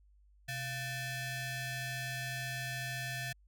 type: ring-modulated tone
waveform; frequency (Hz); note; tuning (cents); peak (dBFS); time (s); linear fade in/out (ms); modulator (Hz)
sawtooth; 822; G#5; -18; -30; 0.48-3.33; 10; 951
effects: added 50 Hz sine -61 dBFS peak until 3.47 s